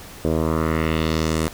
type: tone with low-pass filter sweep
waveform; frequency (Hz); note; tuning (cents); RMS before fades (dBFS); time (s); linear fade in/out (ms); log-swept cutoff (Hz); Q
10% pulse; 79.7; D#2; +42; -21; 0.25-1.48; 0; 570 to 11000; 1.7
effects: pink hiss -40 dBFS RMS until 1.53 s